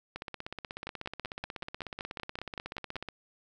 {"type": "two click trains", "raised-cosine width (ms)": 0.3, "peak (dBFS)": [-22, -21], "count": [49, 12], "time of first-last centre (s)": [[0.16, 3.087], [0.87, 2.957]], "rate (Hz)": [16.4, 5.27], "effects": []}